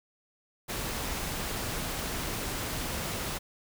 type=noise; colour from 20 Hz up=pink; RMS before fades=-34 dBFS; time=0.68-3.39 s; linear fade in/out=20 ms; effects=none